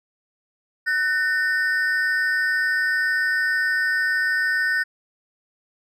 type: ring-modulated tone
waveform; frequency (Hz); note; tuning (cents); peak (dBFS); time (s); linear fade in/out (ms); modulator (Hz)
triangle; 1661.2; G#6; 0; -14; 0.86-4.84; 20; 159
effects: none